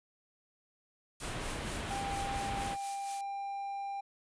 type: low-pass noise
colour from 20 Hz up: pink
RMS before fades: -39 dBFS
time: 1.2-2.77 s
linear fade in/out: 50 ms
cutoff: 3800 Hz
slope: 24 dB/octave
type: noise with tremolo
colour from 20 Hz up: blue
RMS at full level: -41 dBFS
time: 1.2-3.21 s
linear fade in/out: 2 ms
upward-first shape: sine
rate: 4.3 Hz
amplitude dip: 55%
type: tone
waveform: triangle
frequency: 795 Hz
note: G5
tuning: 24 cents sharp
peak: -34 dBFS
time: 1.9-4.01 s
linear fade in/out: 10 ms
effects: resampled to 22050 Hz